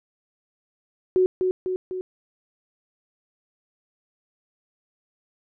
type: tone with echo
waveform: sine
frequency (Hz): 370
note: F#4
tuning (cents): 0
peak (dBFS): -15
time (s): 1.16-1.26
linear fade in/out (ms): 0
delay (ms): 250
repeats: 3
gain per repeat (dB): -4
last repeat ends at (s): 2.01
effects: none